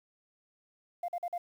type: tone bursts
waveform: sine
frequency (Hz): 698.5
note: F5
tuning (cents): 0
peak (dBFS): -30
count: 4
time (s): 1.03-1.38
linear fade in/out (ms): 5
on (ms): 53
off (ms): 46
effects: tanh soft clip ceiling -29 dBFS + 10-bit